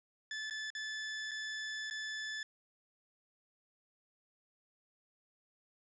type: tone with dropouts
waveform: sawtooth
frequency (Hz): 1739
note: A6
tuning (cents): -21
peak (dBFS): -35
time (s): 0.31-2.43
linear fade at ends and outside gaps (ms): 2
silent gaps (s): 0.499-0.508 / 0.703-0.75 / 1.311-1.315 / 1.9-1.909
effects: resampled to 16000 Hz + 11-bit